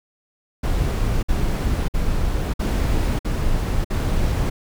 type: noise bursts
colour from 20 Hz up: brown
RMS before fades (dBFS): -20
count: 6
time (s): 0.63-4.5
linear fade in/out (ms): 10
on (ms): 600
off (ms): 54
effects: none